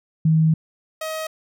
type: tone pair in turn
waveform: sine / sawtooth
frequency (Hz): 159.1 / 632.6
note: D#3 / D#5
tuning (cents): +39 / +29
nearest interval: 2 octaves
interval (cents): 2390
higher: second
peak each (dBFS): -13 / -22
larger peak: first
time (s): 0.25-0.54 / 1.01-1.27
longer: first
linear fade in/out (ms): 5
effects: none